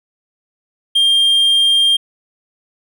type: tone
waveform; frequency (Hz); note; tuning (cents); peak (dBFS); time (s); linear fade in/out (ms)
triangle; 3200; G7; +35; -8; 0.95-1.97; 10
effects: none